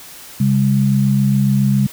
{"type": "tone pair together", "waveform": "sine", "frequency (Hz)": [134.8, 202], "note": ["C#3", "G#3"], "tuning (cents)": [-48, -48], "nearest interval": "perfect fifth", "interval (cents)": 700, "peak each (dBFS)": -14, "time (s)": [0.4, 1.87], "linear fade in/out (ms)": 5, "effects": ["white hiss -37 dBFS RMS until 1.92 s"]}